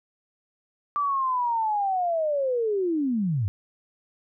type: linear sweep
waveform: sine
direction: down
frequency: 1174.7 to 89.4 Hz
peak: -22 dBFS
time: 0.96-3.48 s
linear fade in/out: 0 ms
effects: none